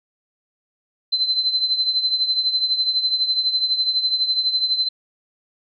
sine tone with tremolo, 4065 Hz, B7, 49 cents sharp, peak -14 dBFS, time 1.12-4.89 s, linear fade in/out 10 ms, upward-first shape triangle, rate 12 Hz, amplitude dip 75%, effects none

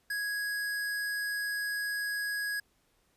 square tone, 1661.2 Hz, G#6, in tune, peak -32 dBFS, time 0.1-2.6 s, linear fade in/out 5 ms, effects pink hiss -71 dBFS RMS until 3.16 s + resampled to 32000 Hz

